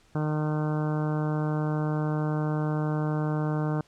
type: harmonic tone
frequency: 152.6 Hz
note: D#3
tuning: 33 cents flat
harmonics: 1 / 2 / 3 / 4 / 5 / 6 / 7 / 8 / 9 / 10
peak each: -26 / -32 / -36 / -38 / -40 / -42 / -43 / -44 / -45 / -46 dBFS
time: 0.15-3.81 s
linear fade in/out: 2 ms
effects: pink hiss -61 dBFS RMS until 3.87 s + low-pass 8000 Hz 12 dB/octave